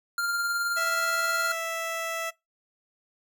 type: tone with tremolo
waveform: square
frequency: 1396.9 Hz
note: F6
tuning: in tune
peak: -25 dBFS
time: 0.18-1.52 s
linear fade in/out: 2 ms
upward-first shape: triangle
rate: 19 Hz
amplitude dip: 35%
type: tone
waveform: 15% pulse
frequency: 659.3 Hz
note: E5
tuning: in tune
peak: -23 dBFS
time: 0.76-2.31 s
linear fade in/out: 20 ms
effects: noise-tail reverb RT60 0.2 s tail -23 dB re dry